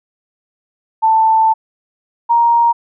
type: tone pair in turn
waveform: sine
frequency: 886 / 937.2 Hz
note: A5 / A#5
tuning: +12 / +9 cents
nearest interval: minor second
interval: 97 cents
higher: second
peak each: -8 dBFS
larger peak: neither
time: 1.02-1.54 / 2.29-2.73 s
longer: first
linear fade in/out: 20 ms
effects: none